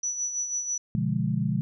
sine tone with tremolo, 5920 Hz, F#8, in tune, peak -25 dBFS, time 0.03-0.78 s, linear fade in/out 5 ms, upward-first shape sine, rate 6.1 Hz, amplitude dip 55%
sine chord, B diminished seventh, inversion none, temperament equal, 123.47 / 146.83 / 174.61 / 207.7 Hz, B2 / D3 / F3 / Ab3, 0 / 0 / 0 / 0 cents, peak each -29 dBFS, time 0.95-1.61 s, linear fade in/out 0 ms
effects none

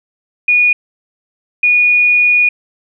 sine tone bursts at uneven times, 2453 Hz, D#7, 25 cents flat, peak -7 dBFS, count 2, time 0.48-0.73 / 1.63-2.49 s, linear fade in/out 5 ms, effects none

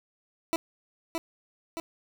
20% pulse tone with echo, 329.6 Hz, E4, in tune, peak -20 dBFS, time 0.53-0.56 s, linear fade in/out 0 ms, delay 620 ms, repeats 2, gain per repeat -4 dB, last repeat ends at 1.8 s, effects 8-bit

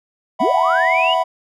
triangle chord, E suspended second, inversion none, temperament just, 659.3 / 741.7 / 988.9 Hz, E5 / F#5 / B5, 0 / +4 / +2 cents, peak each -17 dBFS, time 0.39-1.24 s, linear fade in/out 20 ms
sine linear sweep, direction up, 166.7 to 3016 Hz, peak -17 dBFS, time 0.4-1.15 s, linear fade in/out 20 ms
effects none

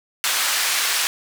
pink band-pass noise, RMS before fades -21 dBFS, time 0.24-1.07 s, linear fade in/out 0 ms, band 1500 to 13000 Hz, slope 12 dB/octave, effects none

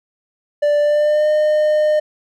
triangle tone with pitch glide, 587.3 to 608.4 Hz, D5 to D#5, 0 to -39 cents, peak -10 dBFS, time 0.62-2 s, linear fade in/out 10 ms, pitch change +61 cents, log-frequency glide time 0.79-1.29 s, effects none

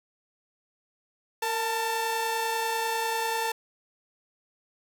sawtooth tone pair together, 459.1 / 888 Hz, A#4 / A5, -26 / +16 cents, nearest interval major seventh, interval 1142 cents, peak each -28 / -24 dBFS, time 1.42-3.52 s, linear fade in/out 5 ms, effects none

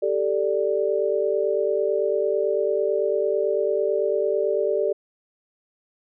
sine chord, G suspended second, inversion none, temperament just, 392 / 441 / 588 Hz, G4 / A4 / D5, 0 / +4 / +2 cents, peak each -24 dBFS, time 0.02-4.93 s, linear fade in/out 10 ms, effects none

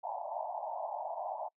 pink band-pass noise, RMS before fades -39 dBFS, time 0.03-1.49 s, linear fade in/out 10 ms, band 610 to 950 Hz, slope 96 dB/octave, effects noise-tail reverb RT60 0.1 s tail -25 dB re dry

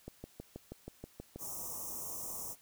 click train, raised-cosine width 2 ms, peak -30 dBFS, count 9, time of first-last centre 0.08-1.36 s, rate 6.25 Hz
white band-stop noise, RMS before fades -42 dBFS, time 1.38-2.56 s, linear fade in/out 50 ms, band 1200 to 5500 Hz, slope 96 dB/octave
effects white hiss -64 dBFS RMS until 2.61 s

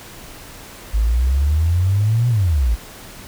sine exponential two-way sweep, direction up then down, 51.6 to 123.47 to 51.6 Hz, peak -13 dBFS, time 0.93-2.76 s, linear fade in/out 20 ms, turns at 2.29 s, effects pink hiss -38 dBFS RMS until 3.27 s

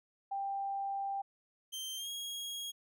sine tone, 790 Hz, G5, 13 cents sharp, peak -34 dBFS, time 0.31-1.22 s, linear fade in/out 10 ms
sawtooth tone with pitch glide, 3136 to 3290 Hz, G7 to G#7, 0 to -17 cents, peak -36 dBFS, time 1.72-2.72 s, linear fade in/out 20 ms, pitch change +83 cents, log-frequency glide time 1.96-2.09 s
effects none

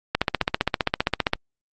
click train, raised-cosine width 0.3 ms, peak -3 dBFS, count 19, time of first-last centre 0.15-1.334 s, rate 15.2 Hz, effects Opus 48 kbps

